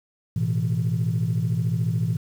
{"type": "chord", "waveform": "sine", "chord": "A suspended second", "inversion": "none", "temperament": "just", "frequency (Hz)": [110, 123.75, 165], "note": ["A2", "B2", "E3"], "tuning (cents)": [0, 4, 2], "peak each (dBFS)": -24, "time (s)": [0.36, 2.17], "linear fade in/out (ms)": 5, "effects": ["tanh soft clip ceiling -15 dBFS", "8-bit"]}